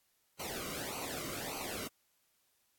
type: noise with flanger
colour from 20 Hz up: pink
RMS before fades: -41 dBFS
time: 0.39-1.88 s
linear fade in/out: 10 ms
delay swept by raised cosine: 0.57 to 1.19 ms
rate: 1.7 Hz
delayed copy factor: -0.85
effects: white hiss -75 dBFS RMS until 2.78 s + AAC 64 kbps